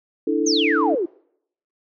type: chord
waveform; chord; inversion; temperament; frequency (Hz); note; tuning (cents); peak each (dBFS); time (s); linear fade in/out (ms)
sine; D suspended second; none; equal with one note detuned; 293.7 / 327.7 / 440; D4 / E4 / A4; 0 / -10 / 0; -22; 0.27-0.95; 5
type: exponential sweep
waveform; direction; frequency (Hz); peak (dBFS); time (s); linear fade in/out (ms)
sine; down; 6630 to 315.1; -19; 0.46-1.06; 10
effects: noise-tail reverb RT60 0.7 s tail -25 dB re dry